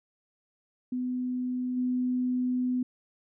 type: tone with level steps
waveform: sine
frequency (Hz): 251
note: B3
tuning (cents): +28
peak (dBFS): -28 / -25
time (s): 0.92-2.83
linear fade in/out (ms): 5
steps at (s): 1.76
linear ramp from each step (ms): 20
effects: none